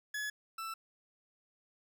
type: tone pair in turn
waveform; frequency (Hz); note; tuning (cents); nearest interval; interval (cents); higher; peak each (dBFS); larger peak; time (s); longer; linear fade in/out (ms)
40% pulse; 1700 / 1327.6; G#6 / E6; +40 / +12; major third; 428; first; -35 / -38; first; 0.14-0.3 / 0.58-0.74; neither; 5
effects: none